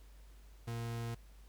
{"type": "tone", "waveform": "40% pulse", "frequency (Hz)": 116.54, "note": "A#2", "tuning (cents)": 0, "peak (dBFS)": -37, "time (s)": [0.67, 1.15], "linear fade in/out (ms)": 10, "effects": ["added 50 Hz sine -54 dBFS peak until 1.48 s", "pink hiss -67 dBFS RMS until 1.48 s"]}